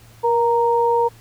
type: tone pair together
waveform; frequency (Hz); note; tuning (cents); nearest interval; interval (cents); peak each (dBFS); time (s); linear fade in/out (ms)
sine; 472.9 / 930; A#4 / A#5; +25 / -4; octave; 1171; -17; 0.23-1.09; 20
effects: added 114 Hz sine -46 dBFS peak until 1.2 s + pink hiss -50 dBFS RMS until 1.2 s